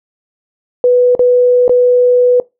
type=tone with dropouts; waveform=sine; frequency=493.9 Hz; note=B4; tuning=in tune; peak=-5 dBFS; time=0.84-2.4 s; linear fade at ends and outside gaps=1 ms; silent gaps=1.151-1.193 / 1.68-1.694 s; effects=noise-tail reverb RT60 0.2 s tail -21 dB re dry